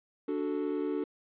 triangle chord, D major, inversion none, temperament equal with one note detuned, 292.6 / 370 / 440 Hz, D4 / F#4 / A4, -6 / 0 / 0 cents, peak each -31 / -33 / -33 dBFS, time 0.28-1.04 s, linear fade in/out 5 ms, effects resampled to 8000 Hz + 10-bit

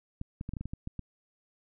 clicks, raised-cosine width 5 ms, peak -24 dBFS, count 10, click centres 0.214 / 0.411 / 0.491 / 0.536 / 0.568 / 0.61 / 0.656 / 0.735 / 0.874 / 0.993 s, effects none

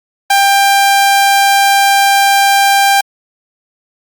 sawtooth tone, 793 Hz, G5, 20 cents sharp, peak -3 dBFS, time 0.3-3.01 s, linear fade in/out 5 ms, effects Opus 48 kbps

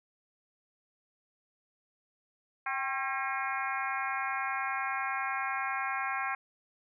harmonic tone with a mistuned harmonic, 270 Hz, C#4, 45 cents flat, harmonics 3 / 4 / 5 / 6 / 7 / 8 / 9, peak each -37 / -36 / -40 / -37 / -43 / -39 / -42 dBFS, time 2.66-6.35 s, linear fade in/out 5 ms, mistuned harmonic 3, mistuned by -56 cents, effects none

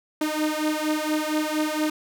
sawtooth beating tone pair, 304.8 / 309.1 Hz, D#4 / D#4, -36 / -11 cents, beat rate 4.3 Hz, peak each -22 dBFS, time 0.21-1.9 s, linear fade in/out 5 ms, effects none

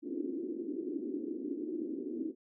white band-pass noise, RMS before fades -38 dBFS, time 0.02-2.35 s, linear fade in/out 50 ms, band 270 to 350 Hz, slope 48 dB/octave, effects none

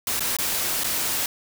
white noise with dropouts, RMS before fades -25 dBFS, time 0.07-1.26 s, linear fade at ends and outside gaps 2 ms, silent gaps 0.195-0.205 / 0.367-0.386 / 0.836-0.842 s, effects none

